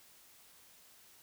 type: silence
effects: white hiss -61 dBFS RMS until 1.22 s